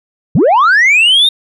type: linear sweep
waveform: sine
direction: up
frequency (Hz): 108.8 to 3729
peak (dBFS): -3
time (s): 0.35-1.29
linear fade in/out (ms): 5
effects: tanh soft clip ceiling -4 dBFS